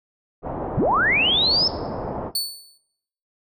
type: low-pass noise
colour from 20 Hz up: white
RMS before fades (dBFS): -29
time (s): 0.42-2.32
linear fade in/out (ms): 50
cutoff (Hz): 840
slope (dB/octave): 24
type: linear sweep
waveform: sine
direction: up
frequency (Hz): 57.6 to 5340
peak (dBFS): -16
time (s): 0.77-1.68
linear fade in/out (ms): 5
type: tone with exponential decay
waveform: sawtooth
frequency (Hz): 4463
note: C#8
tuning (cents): +11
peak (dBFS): -16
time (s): 2.35-2.78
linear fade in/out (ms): 5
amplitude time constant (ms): 93
effects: noise-tail reverb RT60 0.8 s tail -19 dB re dry